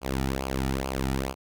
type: tone with flanger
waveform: sawtooth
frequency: 66.5 Hz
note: C2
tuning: 29 cents sharp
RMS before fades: -29 dBFS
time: 0.01-1.35 s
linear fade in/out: 50 ms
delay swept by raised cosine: 0.52 to 1.92 ms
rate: 2.3 Hz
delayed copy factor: -0.75
effects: none